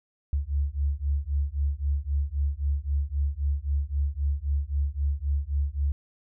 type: beating tone pair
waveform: sine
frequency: 69.3 / 73.1 Hz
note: C#2 / D2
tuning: 0 / -7 cents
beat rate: 3.8 Hz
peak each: -27 dBFS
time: 0.33-5.92 s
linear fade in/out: 0 ms
effects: none